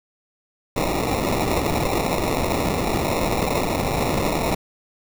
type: noise with sample-and-hold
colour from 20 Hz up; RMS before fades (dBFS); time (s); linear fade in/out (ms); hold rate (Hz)
blue; -22; 0.76-4.55; 5; 1575
effects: none